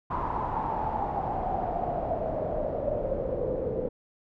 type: noise with low-pass filter sweep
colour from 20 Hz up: pink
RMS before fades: -30 dBFS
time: 0.1-3.89 s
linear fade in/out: 10 ms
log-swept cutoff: 1000 to 480 Hz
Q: 8.2
effects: none